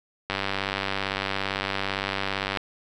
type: click train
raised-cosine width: 0.3 ms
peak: -10 dBFS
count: 223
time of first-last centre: 0.3-2.572 s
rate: 97.7 Hz
effects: none